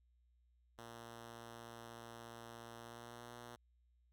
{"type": "tone with pitch glide", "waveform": "5% pulse", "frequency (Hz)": [116.8, 119.67], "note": ["A#2", "A#2"], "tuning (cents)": [4, 46], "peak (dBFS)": -40, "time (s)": [0.78, 3.56], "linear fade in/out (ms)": 5, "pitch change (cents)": 42, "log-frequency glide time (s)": [2.77, 3.28], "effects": ["added 60 Hz sine -70 dBFS peak until 4.12 s"]}